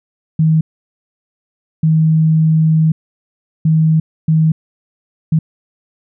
sine tone bursts at uneven times, 158.7 Hz, D#3, 35 cents sharp, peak -8 dBFS, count 5, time 0.39-0.61 / 1.83-2.92 / 3.65-4 / 4.28-4.52 / 5.32-5.39 s, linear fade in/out 5 ms, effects none

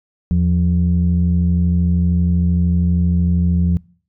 sine tone pair together, 81.72 / 174.61 Hz, E2 / F3, -14 / 0 cents, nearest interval octave + minor second, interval 1314 cents, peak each -14 dBFS, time 0.31-3.77 s, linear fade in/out 0 ms, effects noise-tail reverb RT60 0.5 s tail -25 dB re dry + tanh soft clip ceiling -7 dBFS

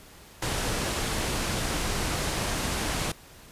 pink low-pass noise, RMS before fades -29 dBFS, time 0.42-3.12 s, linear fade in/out 5 ms, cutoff 11000 Hz, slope 24 dB/octave, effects pink hiss -50 dBFS RMS until 3.51 s + resampled to 32000 Hz

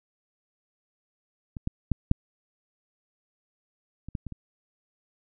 clicks, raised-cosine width 5 ms, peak -23 / -15 / -11 / -6 / -26 / -18 / -23 / -25 dBFS, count 8, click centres 1.568 / 1.674 / 1.917 / 2.114 / 4.086 / 4.152 / 4.267 / 4.323 s, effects none

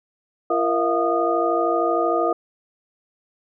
sine tone cluster, 340.8 / 468 / 651 / 704 / 1229 Hz, F4 / A#4 / E5 / F5 / D#6, -42 / +7 / -22 / +14 / -22 cents, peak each -24 dBFS, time 0.5-2.33 s, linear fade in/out 5 ms, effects none

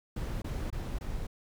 brown noise bursts, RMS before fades -35 dBFS, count 4, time 0.16-1.269 s, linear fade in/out 5 ms, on 260 ms, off 23 ms, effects none

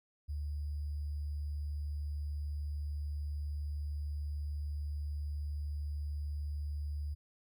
sine tone with sample-and-hold, 73.42 Hz, D2, in tune, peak -35 dBFS, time 0.28-7.15 s, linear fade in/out 20 ms, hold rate 4900 Hz, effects none

